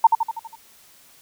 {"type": "tone with echo", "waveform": "sine", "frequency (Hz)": 908, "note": "A#5", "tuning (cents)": -46, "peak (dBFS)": -7, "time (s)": [0.04, 0.07], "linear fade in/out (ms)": 5, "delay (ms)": 81, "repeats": 6, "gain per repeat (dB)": -5, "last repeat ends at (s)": 0.556, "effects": ["white hiss -52 dBFS RMS until 1.21 s"]}